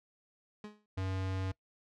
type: tone with exponential decay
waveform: 30% pulse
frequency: 210 Hz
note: G#3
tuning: 19 cents sharp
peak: -38 dBFS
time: 0.64-0.86 s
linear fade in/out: 2 ms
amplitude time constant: 47 ms
type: tone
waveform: square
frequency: 94.7 Hz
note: F#2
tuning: 41 cents sharp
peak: -34 dBFS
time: 0.97-1.52 s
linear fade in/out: 10 ms
effects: noise-tail reverb RT60 0.1 s tail -21 dB re dry + low-pass 5000 Hz 12 dB/octave